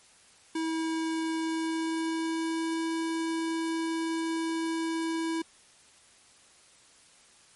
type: tone with pitch glide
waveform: square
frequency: 323.3 to 326.9 Hz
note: E4 to E4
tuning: -34 to -14 cents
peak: -29 dBFS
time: 0.55-5.42 s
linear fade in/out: 5 ms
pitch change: +20 cents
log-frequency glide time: 1.4-2.87 s
effects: white hiss -58 dBFS RMS until 7.55 s + MP3 48 kbps